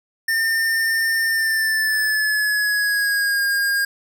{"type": "tone with pitch glide", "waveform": "square", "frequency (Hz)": [1807, 1619.2], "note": ["A6", "G#6"], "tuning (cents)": [46, -44], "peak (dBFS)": -18, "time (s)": [0.28, 3.85], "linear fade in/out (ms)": 5, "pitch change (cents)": -190, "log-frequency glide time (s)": [1.27, 3.44], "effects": ["9-bit"]}